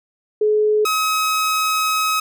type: tone pair in turn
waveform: sine / sawtooth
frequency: 425.2 / 1274.2 Hz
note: G#4 / D#6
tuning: +41 / +41 cents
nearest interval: octave + perfect fifth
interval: 1900 cents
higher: second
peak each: -13 dBFS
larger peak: neither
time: 0.41-0.85 / 0.85-2.2 s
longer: second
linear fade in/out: 5 ms
effects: none